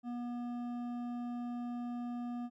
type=tone with hard clipping; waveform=sine; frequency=241.6 Hz; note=B3; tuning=38 cents flat; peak=-39 dBFS; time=0.03-2.5 s; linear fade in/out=50 ms; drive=9 dB; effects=none